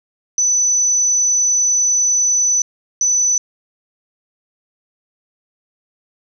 sine tone bursts at uneven times, 5990 Hz, F#8, 20 cents sharp, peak -12 dBFS, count 2, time 0.38-2.62 / 3.01-3.38 s, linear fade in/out 2 ms, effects none

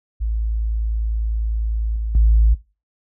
sine tone with level steps, 55 Hz, A1, in tune, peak -18 / -20 / -9 dBFS, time 0.2-2.55 s, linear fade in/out 20 ms, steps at 1.96 / 2.15 s, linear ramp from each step 2 ms, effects noise-tail reverb RT60 0.3 s tail -20 dB re dry + tanh soft clip ceiling -6 dBFS

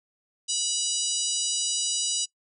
harmonic tone, 976 Hz, B5, 21 cents flat, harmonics 3 / 4 / 5 / 6 / 7 / 8 / 9, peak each -33 / -33 / -33 / -33 / -33 / -33 / -33 dBFS, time 0.48-2.26 s, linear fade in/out 20 ms, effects noise-tail reverb RT60 0.1 s tail -21 dB re dry

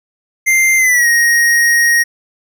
square tone with pitch glide, 2093 to 1875.5 Hz, C7 to A#6, 0 to +10 cents, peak -9 dBFS, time 0.46-2.04 s, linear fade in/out 20 ms, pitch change -190 cents, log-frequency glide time 0.77-1.07 s, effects none

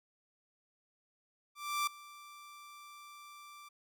sawtooth tone with ADSR envelope, 1174.7 Hz, D6, in tune, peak -26 dBFS, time 1.55-3.69 s, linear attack 320 ms, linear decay 5 ms, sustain -21 dB, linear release 11 ms, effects none

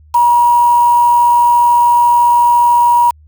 sine tone with quantisation, 957 Hz, A#5, 45 cents sharp, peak -6 dBFS, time 0.14-3.11 s, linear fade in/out 10 ms, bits 4, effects added 76 Hz sine -40 dBFS peak until 3.27 s

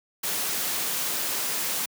white noise, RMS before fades -28 dBFS, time 0.23-1.86 s, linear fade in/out 10 ms, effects high-pass 150 Hz 12 dB/octave

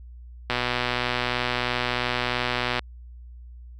click train, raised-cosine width 0.3 ms, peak -8 dBFS, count 283, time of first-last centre 0.5-2.793 s, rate 123 Hz, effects added 60 Hz sine -40 dBFS peak until 3.79 s

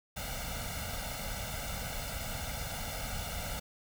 pink noise with comb filter, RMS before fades -38 dBFS, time 0.16-3.6 s, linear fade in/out 10 ms, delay 1.4 ms, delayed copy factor +0.95, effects none

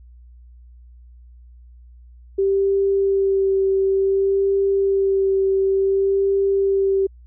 sine tone with vibrato, 390 Hz, G4, 9 cents flat, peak -15 dBFS, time 2.38-7.07 s, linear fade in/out 10 ms, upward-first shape sine, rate 0.56 Hz, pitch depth 15 cents each way, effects added 60 Hz sine -42 dBFS peak until 7.26 s

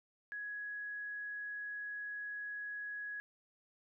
sine tone, 1672 Hz, G#6, 11 cents sharp, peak -40 dBFS, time 0.32-3.2 s, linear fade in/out 0 ms, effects none

